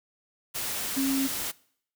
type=tone in noise; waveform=sine; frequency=270 Hz; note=C#4; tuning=45 cents flat; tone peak=-24 dBFS; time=0.96-1.28 s; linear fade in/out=20 ms; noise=white; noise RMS=-32 dBFS; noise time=0.54-1.52 s; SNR=+5 dB; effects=noise-tail reverb RT60 0.6 s tail -22 dB re dry